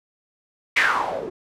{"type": "noise with low-pass filter sweep", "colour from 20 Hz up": "blue", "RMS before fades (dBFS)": -22, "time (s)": [0.76, 1.3], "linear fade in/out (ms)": 10, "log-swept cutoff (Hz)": [2200, 360], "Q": 5.5, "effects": []}